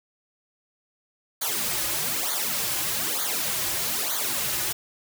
white noise with flanger, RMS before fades -27 dBFS, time 1.41-4.73 s, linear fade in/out 10 ms, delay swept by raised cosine 0.37 to 4.47 ms, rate 1.1 Hz, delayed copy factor -0.95, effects none

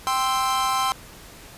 45% pulse chord, C major, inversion second, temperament equal, 784 / 1046.5 / 1318.5 Hz, G5 / C6 / E6, 0 / 0 / 0 cents, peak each -26 / -23 / -27 dBFS, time 0.07-0.92 s, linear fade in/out 0 ms, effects pink hiss -44 dBFS RMS until 1.57 s + resampled to 32000 Hz

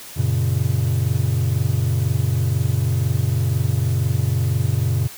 triangle chord, F# major, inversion none, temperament equal, 92.5 / 116.54 / 138.59 Hz, F#2 / A#2 / C#3, 0 / 0 / 0 cents, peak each -20 / -18 / -20 dBFS, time 0.16-5.08 s, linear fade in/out 20 ms, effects white hiss -38 dBFS RMS until 5.17 s

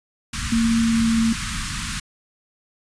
pink band-stop noise, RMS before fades -27 dBFS, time 0.33-2 s, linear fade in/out 5 ms, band 250 to 1100 Hz, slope 48 dB/octave
sine tone with pitch glide, 228.9 to 226.5 Hz, A#3 to A#3, -31 to -50 cents, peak -16 dBFS, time 0.52-1.33 s, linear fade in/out 5 ms, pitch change -19 cents, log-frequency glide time 0.8-1.22 s
effects resampled to 22050 Hz

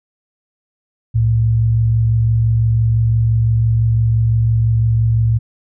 sine tone pair together, 67.2 / 113.1 Hz, C2 / A2, +47 / +48 cents, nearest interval major sixth, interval 901 cents, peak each -21 / -11 dBFS, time 1.14-5.39 s, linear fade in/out 20 ms, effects none

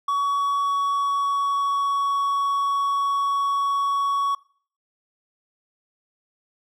triangle tone with pitch glide, 1127 to 1119.2 Hz, C#6 to C#6, +28 to +16 cents, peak -18 dBFS, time 0.08-4.35 s, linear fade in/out 5 ms, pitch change -12 cents, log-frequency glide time 0.29-2.2 s, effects noise-tail reverb RT60 0.5 s tail -22 dB re dry

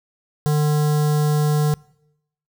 square tone with notch filter, 150 Hz, D3, 37 cents sharp, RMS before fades -18 dBFS, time 0.46-1.74 s, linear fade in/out 0 ms, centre 2400 Hz, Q 0.8, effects noise-tail reverb RT60 0.8 s tail -24 dB re dry

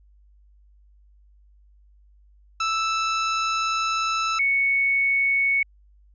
sawtooth / sine tone pair in turn, 1318.5 / 2217 Hz, E6 / C#7, 0 / 0 cents, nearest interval major sixth, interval 900 cents, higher second, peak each -18 dBFS, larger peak neither, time 2.6-4.39 / 4.39-5.63 s, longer first, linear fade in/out 5 ms, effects added 50 Hz sine -52 dBFS peak until 6.14 s + resampled to 16000 Hz

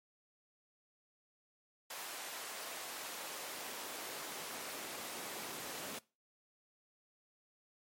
pink noise with high-pass filter sweep, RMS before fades -45 dBFS, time 1.9-5.99 s, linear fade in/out 5 ms, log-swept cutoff 670 to 260 Hz, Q 0.75, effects noise-tail reverb RT60 0.3 s tail -22 dB re dry + MP3 64 kbps

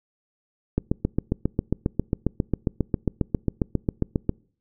click train, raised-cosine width 3 ms, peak -8 dBFS, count 27, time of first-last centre 0.78-4.294 s, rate 7.4 Hz, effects noise-tail reverb RT60 0.5 s tail -26 dB re dry

